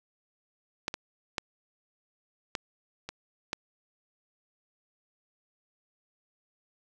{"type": "clicks", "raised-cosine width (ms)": 0.2, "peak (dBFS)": [-12, -17, -12, -13, -20, -13], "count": 6, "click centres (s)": [0.881, 0.941, 1.382, 2.552, 3.09, 3.531], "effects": []}